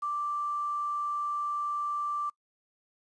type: tone with quantisation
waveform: sine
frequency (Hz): 1174.7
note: D6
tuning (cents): 0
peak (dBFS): -29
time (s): 0.02-2.3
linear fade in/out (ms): 10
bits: 9
effects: noise-tail reverb RT60 0.1 s tail -23 dB re dry + resampled to 22050 Hz